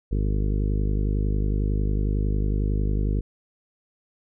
harmonic tone, 51 Hz, G#1, 31 cents flat, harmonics 1 / 2 / 3 / 4 / 5 / 6 / 7 / 8 / 9, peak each -22 / -28 / -32 / -34 / -36 / -38 / -39 / -40 / -41 dBFS, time 0.11-3.21 s, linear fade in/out 10 ms, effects none

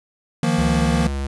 square chord, Eb suspended second, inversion none, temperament equal with one note detuned, 157.19 / 174.61 / 233.1 Hz, Eb3 / F3 / Bb3, +18 / 0 / 0 cents, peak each -22 dBFS, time 0.43-1.07 s, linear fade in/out 2 ms
square tone with vibrato, 69.3 Hz, C#2, in tune, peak -23 dBFS, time 0.58-1.27 s, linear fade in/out 5 ms, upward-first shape sine, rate 2.8 Hz, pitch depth 16 cents each way
effects resampled to 24000 Hz

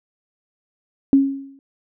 sine tone with exponential decay, 273.8 Hz, C#4, 21 cents flat, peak -7 dBFS, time 1.13-1.59 s, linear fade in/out 1 ms, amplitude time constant 100 ms, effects none

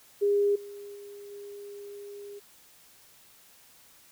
sine tone with level steps, 406.2 Hz, G#4, 38 cents flat, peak -21 / -40 / -42 / -40 dBFS, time 0.21-2.4 s, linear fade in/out 20 ms, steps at 0.55 / 0.95 / 1.31 s, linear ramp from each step 10 ms, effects white hiss -57 dBFS RMS until 4.11 s

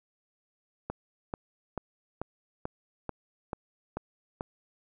click train, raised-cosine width 1 ms, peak -19 dBFS, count 9, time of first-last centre 0.9-4.409 s, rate 2.28 Hz, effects none

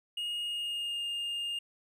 triangle tone with pitch glide, 2863 to 2822 Hz, F7 to F7, +42 to +17 cents, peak -31 dBFS, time 0.17-1.59 s, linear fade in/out 5 ms, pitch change -25 cents, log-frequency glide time 0.43-1.05 s, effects none

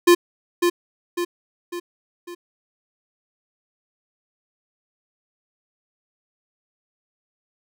square tone with echo, 349.2 Hz, F4, in tune, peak -10 dBFS, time 0.07-0.15 s, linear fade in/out 10 ms, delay 550 ms, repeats 4, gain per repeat -6 dB, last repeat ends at 2.35 s, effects none

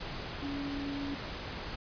sine tone in noise, 281.5 Hz, C#4, 27 cents sharp, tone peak -35 dBFS, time 0.42-1.15 s, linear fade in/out 10 ms, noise pink, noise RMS -40 dBFS, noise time 0-1.76 s, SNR +2 dB, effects resampled to 11025 Hz

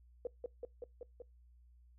sine tone with echo, 486.1 Hz, B4, 28 cents flat, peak -35 dBFS, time 0.25-0.27 s, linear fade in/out 2 ms, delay 190 ms, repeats 5, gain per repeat -2 dB, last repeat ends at 1.22 s, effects noise-tail reverb RT60 0.2 s tail -23 dB re dry + added 60 Hz sine -60 dBFS peak until 1.98 s

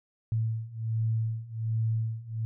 sine beating tone pair, 111.3 / 112.6 Hz, A2 / A2, +20 / +40 cents, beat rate 1.3 Hz, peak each -31 / -29 dBFS, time 0.32-2.45 s, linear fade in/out 0 ms, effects none

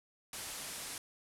white low-pass noise, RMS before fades -44 dBFS, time 0.33-0.98 s, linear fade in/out 2 ms, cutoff 12000 Hz, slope 48 dB/octave, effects none

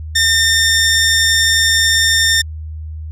15% pulse tone, 1811 Hz, A6, 49 cents sharp, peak -4 dBFS, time 0.15-2.42 s, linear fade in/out 10 ms, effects added 78 Hz sine -24 dBFS peak until 3.11 s + resampled to 32000 Hz

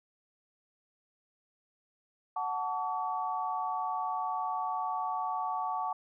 sine chord, F# minor, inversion none, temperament equal with one note detuned, 740 / 880 / 1137.9 Hz, F#5 / A5 / C#6, 0 / 0 / +45 cents, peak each -35 / -35 / -35 dBFS, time 2.36-5.93 s, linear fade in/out 5 ms, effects none

